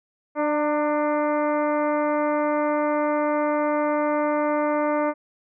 harmonic tone with a mistuned harmonic, 297.4 Hz, D4, 22 cents sharp, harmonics 1 / 2 / 3 / 4 / 5 / 6 / 7 / 8, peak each -25 / -23 / -28 / -30 / -36 / -42 / -37 / -47 dBFS, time 0.35-5.14 s, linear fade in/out 50 ms, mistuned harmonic 3, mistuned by +31 cents, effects none

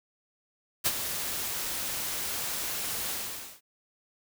white noise with ADSR envelope, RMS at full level -24 dBFS, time 0.84-3.61 s, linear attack 23 ms, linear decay 45 ms, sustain -9 dB, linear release 500 ms, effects none

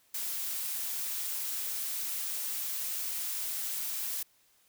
blue noise, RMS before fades -35 dBFS, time 0.14-4.23 s, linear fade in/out 5 ms, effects white hiss -67 dBFS RMS until 4.68 s

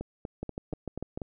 two click trains, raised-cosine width 2 ms, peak -22 / -21 dBFS, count 6 / 6, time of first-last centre 0.01-1.218 / 0.43-1.175 s, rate 4.14 / 6.71 Hz, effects none

